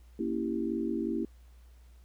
sine chord, A# diminished seventh, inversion none, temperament equal with one note detuned, 233.1 / 278.5 / 329.6 / 392 Hz, A#3 / C#4 / E4 / G4, 0 / +8 / 0 / 0 cents, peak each -34 / -36 / -33 / -37 dBFS, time 0.19-1.25 s, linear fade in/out 5 ms, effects added 60 Hz sine -52 dBFS peak until 2.04 s + pink hiss -68 dBFS RMS until 2.04 s

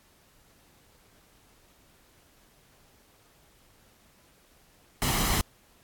pink noise with comb filter, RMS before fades -26 dBFS, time 5.02-5.41 s, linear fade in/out 0 ms, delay 0.98 ms, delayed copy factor +0.5, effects pink hiss -61 dBFS RMS until 5.83 s + AAC 64 kbps

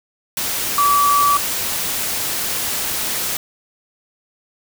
sine tone in noise, 1151 Hz, D6, 35 cents flat, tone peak -12 dBFS, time 0.78-1.37 s, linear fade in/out 2 ms, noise white, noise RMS -22 dBFS, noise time 0.37-3.37 s, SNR +7 dB, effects none

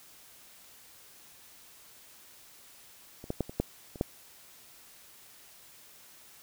clicks, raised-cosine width 2 ms, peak -30 / -18 / -15 / -27 / -13 / -30 / -13 dBFS, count 7, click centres 3.241 / 3.304 / 3.407 / 3.495 / 3.6 / 3.958 / 4.011 s, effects white hiss -55 dBFS RMS until 6.42 s

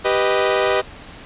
sawtooth chord, G augmented, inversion none, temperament equal, 392 / 493.9 / 622.3 Hz, G4 / B4 / D#5, 0 / 0 / 0 cents, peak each -16 dBFS, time 0.04-0.82 s, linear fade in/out 20 ms, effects pink hiss -39 dBFS RMS until 1.25 s + resampled to 8000 Hz

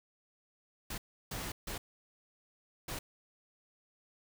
pink noise bursts at uneven times, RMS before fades -40 dBFS, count 4, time 0.9-0.98 / 1.31-1.52 / 1.67-1.78 / 2.88-2.99 s, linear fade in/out 5 ms, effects none

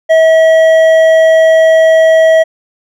sine tone with hard clipping, 644 Hz, E5, 41 cents flat, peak -5 dBFS, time 0.09-2.44 s, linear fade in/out 20 ms, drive 7 dB, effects none

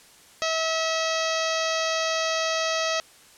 harmonic tone, 646 Hz, E5, 35 cents flat, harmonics 1 / 2 / 3 / 4 / 5 / 6 / 7 / 8 / 9 / 10, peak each -27 / -30 / -32 / -33 / -34 / -35 / -35 / -36 / -37 / -37 dBFS, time 0.42-3 s, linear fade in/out 0 ms, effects white hiss -52 dBFS RMS until 3.37 s + low-pass 10000 Hz 12 dB/octave

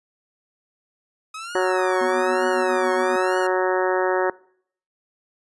sawtooth tone with vibrato, 1260 Hz, D#6, 21 cents sharp, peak -28 dBFS, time 1.34-3.47 s, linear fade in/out 5 ms, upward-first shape triangle, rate 1.1 Hz, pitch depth 270 cents each way
harmonic tone, 185 Hz, F#3, in tune, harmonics 2 / 3 / 4 / 5 / 6 / 7 / 8 / 9 / 10, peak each -21 / -24 / -28 / -28 / -32 / -31 / -33 / -31 / -32 dBFS, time 1.55-4.3 s, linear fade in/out 2 ms
sine tone with tremolo, 246.9 Hz, B3, in tune, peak -28 dBFS, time 2.01-3.16 s, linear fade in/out 2 ms, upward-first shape sine, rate 7.3 Hz, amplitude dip 65%
effects noise-tail reverb RT60 0.6 s tail -22 dB re dry + resampled to 24000 Hz

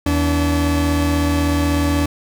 40% pulse tone pair together, 80.9 / 287.3 Hz, E2 / D4, -32 / -38 cents, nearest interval octave + minor seventh, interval 2194 cents, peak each -17 dBFS, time 0.06-2.06 s, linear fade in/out 5 ms, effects none

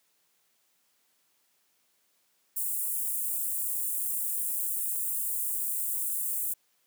white high-pass noise, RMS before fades -31 dBFS, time 2.56-6.54 s, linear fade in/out 10 ms, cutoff 8100 Hz, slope 48 dB/octave, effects white hiss -71 dBFS RMS until 6.86 s + high-pass 150 Hz 12 dB/octave

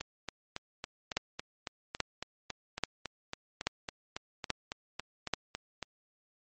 two click trains, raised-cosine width 0.2 ms, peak -11 / -19 dBFS, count 6 / 22, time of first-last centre 1.17-5.337 / 0.01-5.827 s, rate 1.2 / 3.61 Hz, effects MP3 32 kbps

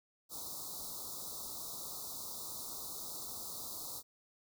white band-stop noise, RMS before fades -44 dBFS, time 0.29-4.03 s, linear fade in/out 50 ms, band 1300 to 3700 Hz, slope 96 dB/octave, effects none

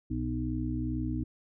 harmonic tone with a mistuned harmonic, 62.2 Hz, B1, 13 cents sharp, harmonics 1 / 2 / 4 / 5, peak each -35 / -35 / -35 / -35 dBFS, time 0.1-1.24 s, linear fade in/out 10 ms, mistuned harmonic 2, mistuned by -28 cents, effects none

